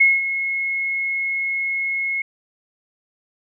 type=tone with ADSR envelope; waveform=sine; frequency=2171 Hz; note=C#7; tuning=37 cents flat; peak=-9 dBFS; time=0-2.22 s; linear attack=10 ms; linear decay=200 ms; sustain=-11 dB; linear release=5 ms; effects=none